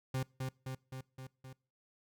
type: tone with echo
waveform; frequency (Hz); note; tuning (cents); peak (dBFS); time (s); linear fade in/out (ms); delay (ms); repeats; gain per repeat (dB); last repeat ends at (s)
40% pulse; 130.81; C3; 0; -32; 0.14-0.23; 5; 260; 5; -3; 1.53
effects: noise-tail reverb RT60 0.4 s tail -24 dB re dry